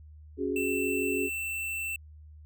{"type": "chord", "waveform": "sine", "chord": "C# suspended fourth", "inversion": "none", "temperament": "just", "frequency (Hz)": [277.2, 369.6, 415.8], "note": ["C#4", "F#4", "G#4"], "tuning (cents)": [0, -2, 2], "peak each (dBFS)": -32, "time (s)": [0.37, 1.3], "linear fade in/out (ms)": 50}
{"type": "tone", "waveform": "square", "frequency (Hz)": 2677, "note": "E7", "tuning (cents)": 26, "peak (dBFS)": -32, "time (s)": [0.56, 1.96], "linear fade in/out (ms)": 2}
{"effects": ["added 76 Hz sine -47 dBFS peak until 2.45 s"]}